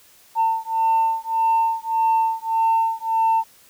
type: beating tone pair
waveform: sine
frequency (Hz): 899 / 900.7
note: A5 / A5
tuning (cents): +37 / +40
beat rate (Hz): 1.7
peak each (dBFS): -19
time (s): 0.35-3.44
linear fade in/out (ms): 50
effects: tanh soft clip ceiling -12 dBFS + white hiss -52 dBFS RMS until 3.69 s